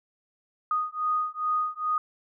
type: beating tone pair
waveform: sine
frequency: 1239 / 1241.4 Hz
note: D#6 / D#6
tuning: -8 / -4 cents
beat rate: 2.4 Hz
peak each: -28 dBFS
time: 0.71-1.98 s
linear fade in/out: 2 ms
effects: none